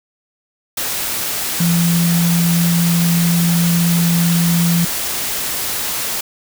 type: tone in noise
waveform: sine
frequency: 170.4 Hz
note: F3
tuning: 42 cents flat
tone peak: -12 dBFS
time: 1.6-4.85 s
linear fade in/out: 5 ms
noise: white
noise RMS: -21 dBFS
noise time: 0.77-6.21 s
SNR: +6 dB
effects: none